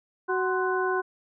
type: harmonic tone with a mistuned harmonic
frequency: 372.6 Hz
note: F#4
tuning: 12 cents sharp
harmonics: 1 / 2 / 3 / 4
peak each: -26 / -32 / -30 / -30 dBFS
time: 0.28-1.02 s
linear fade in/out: 20 ms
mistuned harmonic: 3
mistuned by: -120 cents
effects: none